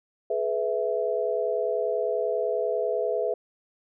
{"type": "chord", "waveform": "sine", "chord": "E major", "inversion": "first", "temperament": "equal with one note detuned", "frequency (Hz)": [423.8, 493.9, 659.3], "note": ["G#4", "B4", "E5"], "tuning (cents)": [35, 0, 0], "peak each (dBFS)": -28, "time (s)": [0.3, 3.34], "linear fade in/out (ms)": 5, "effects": []}